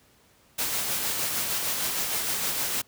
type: noise with tremolo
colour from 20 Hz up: white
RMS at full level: -27 dBFS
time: 0.58-2.82 s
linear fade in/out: 10 ms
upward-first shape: sine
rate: 6.5 Hz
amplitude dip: 30%
effects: pink hiss -60 dBFS RMS until 2.87 s + high-pass 60 Hz 12 dB/octave